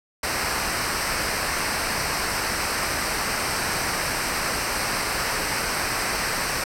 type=noise with comb filter; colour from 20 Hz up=pink; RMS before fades=-25 dBFS; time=0.23-6.64 s; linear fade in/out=5 ms; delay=0.29 ms; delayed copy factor=-0.65; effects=low-pass 11000 Hz 12 dB/octave